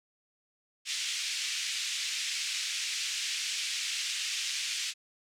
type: band-pass noise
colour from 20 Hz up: pink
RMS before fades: -34 dBFS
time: 0.85-4.94 s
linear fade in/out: 50 ms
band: 2300 to 7500 Hz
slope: 24 dB/octave
effects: none